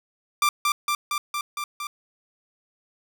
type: tone with echo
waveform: sawtooth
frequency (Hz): 1181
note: D6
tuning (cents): +9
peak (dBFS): -14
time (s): 0.42-0.49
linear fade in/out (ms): 2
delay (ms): 230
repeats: 6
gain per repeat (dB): -2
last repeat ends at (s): 1.87
effects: none